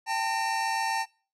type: tone cluster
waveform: square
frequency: 786 / 893 / 1834 Hz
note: G5 / A5 / A#6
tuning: +4 / +25 / -29 cents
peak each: -33 / -29 / -34 dBFS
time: 0.06-1.06 s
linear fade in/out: 50 ms
effects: noise-tail reverb RT60 0.4 s tail -24 dB re dry + low-pass 9000 Hz 12 dB/octave